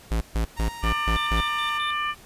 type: tone bursts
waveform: square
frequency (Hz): 55.6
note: A1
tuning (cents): +19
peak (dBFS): -22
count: 6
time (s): 0.11-1.41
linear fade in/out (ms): 5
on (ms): 100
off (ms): 140
type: tone with vibrato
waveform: sawtooth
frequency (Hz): 927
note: A#5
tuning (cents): -10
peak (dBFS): -32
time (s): 0.56-1.79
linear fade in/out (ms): 20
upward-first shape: triangle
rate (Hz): 1.4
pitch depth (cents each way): 14
type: harmonic tone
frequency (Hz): 595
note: D5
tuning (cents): +22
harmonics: 2 / 3 / 4 / 5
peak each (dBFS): -26 / -31 / -32 / -34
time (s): 0.82-2.15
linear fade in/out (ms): 50
type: tone with tremolo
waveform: triangle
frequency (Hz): 3586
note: A7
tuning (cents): +32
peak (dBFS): -30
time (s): 1.16-1.93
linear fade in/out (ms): 5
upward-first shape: square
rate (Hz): 4.7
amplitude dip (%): 80
effects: pink hiss -49 dBFS RMS until 2.25 s + resampled to 32000 Hz